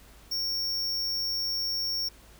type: tone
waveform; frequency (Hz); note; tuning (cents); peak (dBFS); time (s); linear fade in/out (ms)
square; 5500; F8; -27; -28; 0.31-2.09; 10
effects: added 53 Hz sine -54 dBFS peak until 2.39 s + pink hiss -55 dBFS RMS until 2.39 s